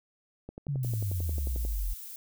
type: click train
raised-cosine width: 2 ms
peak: -27 dBFS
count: 14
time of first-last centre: 0.49-1.651 s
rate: 11.2 Hz
type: exponential sweep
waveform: sine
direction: down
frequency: 147.2 to 41.2 Hz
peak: -28 dBFS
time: 0.68-1.94 s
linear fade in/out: 10 ms
type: noise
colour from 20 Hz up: violet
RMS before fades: -43 dBFS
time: 0.83-2.16 s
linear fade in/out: 2 ms
effects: none